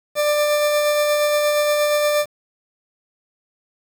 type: tone with tremolo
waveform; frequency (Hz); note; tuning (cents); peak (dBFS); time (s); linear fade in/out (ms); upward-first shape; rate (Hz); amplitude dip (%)
40% pulse; 593; D5; +17; -14; 0.15-2.26; 50; sine; 8.5; 25
effects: 7-bit